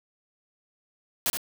white noise with echo, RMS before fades -25 dBFS, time 1.26-1.3 s, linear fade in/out 0 ms, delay 71 ms, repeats 1, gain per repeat -6 dB, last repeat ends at 1.371 s, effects none

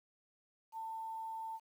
sine tone with quantisation, 894 Hz, A5, 27 cents sharp, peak -40 dBFS, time 0.72-1.6 s, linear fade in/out 50 ms, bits 11, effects none

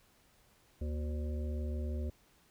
harmonic tone with a mistuned harmonic, 73.9 Hz, D2, 11 cents sharp, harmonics 1 / 3 / 5 / 7 / 8, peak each -34 / -44 / -48 / -51 / -52 dBFS, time 0.81-2.1 s, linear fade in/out 5 ms, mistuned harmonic 3, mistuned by +110 cents, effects pink hiss -67 dBFS RMS until 2.5 s

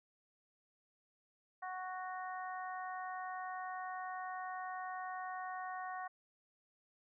harmonic tone, 370 Hz, F#4, in tune, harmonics 2 / 3 / 4 / 5, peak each -43 / -46 / -51 / -50 dBFS, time 1.62-6.08 s, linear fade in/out 10 ms, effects none

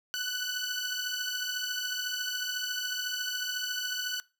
15% pulse beating tone pair, 1485 / 1499 Hz, F#6 / F#6, +6 / +22 cents, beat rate 14 Hz, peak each -27 / -28 dBFS, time 0.14-4.2 s, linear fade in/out 0 ms, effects noise-tail reverb RT60 0.3 s tail -22 dB re dry

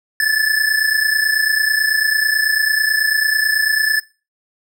square tone pair together, 1719.9 / 1749 Hz, A6 / A6, -40 / -11 cents, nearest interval unison, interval 29 cents, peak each -17 dBFS, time 0.2-4 s, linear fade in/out 2 ms, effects noise-tail reverb RT60 0.3 s tail -18 dB re dry

